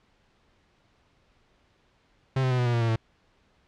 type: tone with pitch steps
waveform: 45% pulse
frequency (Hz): 132.3 / 129.2 / 126.18 / 123.23 / 120.34 / 117.53 / 114.78 / 112.09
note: C3 / C3 / B2 / B2 / B2 / A#2 / A#2 / A2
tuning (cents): +20 / -21 / +38 / -3 / -44 / +15 / -26 / +33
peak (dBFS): -22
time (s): 2.36-2.96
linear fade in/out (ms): 5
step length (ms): 75
effects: pink hiss -65 dBFS RMS until 3.67 s + low-pass 4000 Hz 12 dB/octave